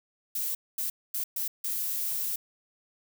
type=noise bursts at uneven times; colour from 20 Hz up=violet; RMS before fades=-31 dBFS; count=5; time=0.35-0.55 / 0.78-0.9 / 1.14-1.24 / 1.36-1.48 / 1.64-2.36 s; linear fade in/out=5 ms; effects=none